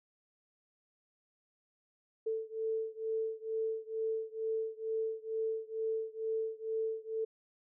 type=beating tone pair; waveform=sine; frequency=442.7 / 444.9 Hz; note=A4 / A4; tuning=+11 / +19 cents; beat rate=2.2 Hz; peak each=-36 / -37 dBFS; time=2.26-7.25 s; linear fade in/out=10 ms; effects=none